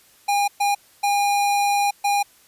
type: tone bursts at uneven times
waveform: square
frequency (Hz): 811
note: G#5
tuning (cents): -41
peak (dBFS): -18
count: 4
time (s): 0.28-0.48 / 0.6-0.75 / 1.03-1.91 / 2.04-2.23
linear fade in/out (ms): 10
effects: white hiss -54 dBFS RMS until 2.47 s + resampled to 32000 Hz